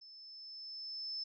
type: tone with level ramp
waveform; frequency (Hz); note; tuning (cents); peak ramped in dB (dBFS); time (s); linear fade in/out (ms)
sine; 5260; E8; -5; -53 to -37; 0.01-1.24; 10
effects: none